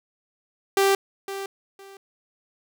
sawtooth tone with echo, 392 Hz, G4, in tune, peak -13 dBFS, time 0.77-0.95 s, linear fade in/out 2 ms, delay 510 ms, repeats 2, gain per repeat -13 dB, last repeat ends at 1.97 s, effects none

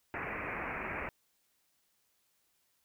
white low-pass noise, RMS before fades -39 dBFS, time 0.14-1.09 s, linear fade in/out 0 ms, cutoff 2500 Hz, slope 96 dB/octave, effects white hiss -75 dBFS RMS until 2.84 s

